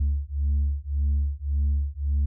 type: beating tone pair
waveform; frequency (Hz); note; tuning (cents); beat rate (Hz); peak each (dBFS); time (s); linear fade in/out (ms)
sine; 70.4 / 72.2; C#2 / D2; +27 / -29; 1.8; -23; 0-2.26; 10
effects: tanh soft clip ceiling -18 dBFS